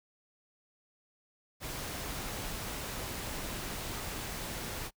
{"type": "noise", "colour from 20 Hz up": "pink", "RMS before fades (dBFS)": -39, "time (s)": [1.6, 4.91], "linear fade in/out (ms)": 50, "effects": ["noise-tail reverb RT60 0.1 s tail -25 dB re dry"]}